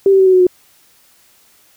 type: tone with pitch steps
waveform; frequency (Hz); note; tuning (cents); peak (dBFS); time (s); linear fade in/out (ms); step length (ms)
sine; 392 / 385.9 / 380 / 374.1 / 368.3 / 362.6; G4 / G4 / F#4 / F#4 / F#4 / F#4; 0 / -27 / +46 / +19 / -8 / -35; -6; 0.06-0.468; 2; 68
effects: white hiss -51 dBFS RMS until 1.76 s